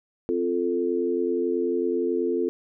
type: chord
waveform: sine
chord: F major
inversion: second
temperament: equal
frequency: 261.6 / 349.2 / 440 Hz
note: C4 / F4 / A4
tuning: 0 / 0 / 0 cents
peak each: -29 / -25 / -26 dBFS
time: 0.29-2.49 s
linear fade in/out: 0 ms
effects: none